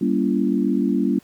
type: chord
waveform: sine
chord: G diminished seventh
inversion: none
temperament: just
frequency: 196 / 235.2 / 282.2 / 338.7 Hz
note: G3 / Bb3 / Db4 / Fb4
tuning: 0 / +16 / +31 / +47 cents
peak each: -22 / -22 / -22 / -25 dBFS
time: 0.01-1.19 s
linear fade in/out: 5 ms
effects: pink hiss -54 dBFS RMS until 1.23 s + high-pass 80 Hz 12 dB/octave